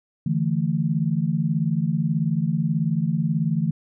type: chord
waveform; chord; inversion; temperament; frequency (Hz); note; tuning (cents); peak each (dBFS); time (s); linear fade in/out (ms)
sine; D suspended second; none; just; 146.83 / 165.19 / 220.2; D3 / E3 / A3; 0 / +4 / +2; -25 / -22 / -26; 0.26-3.71; 5
effects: none